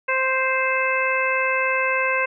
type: harmonic tone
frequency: 523.3 Hz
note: C5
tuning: in tune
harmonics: 1 / 2 / 3 / 4 / 5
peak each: -25 / -25 / -25 / -25 / -25 dBFS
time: 0.08-2.26 s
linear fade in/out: 10 ms
effects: none